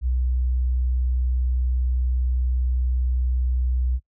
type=tone; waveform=sine; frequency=62.5 Hz; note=B1; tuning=21 cents sharp; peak=-19 dBFS; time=0.01-4 s; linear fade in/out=50 ms; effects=noise-tail reverb RT60 0.1 s tail -22 dB re dry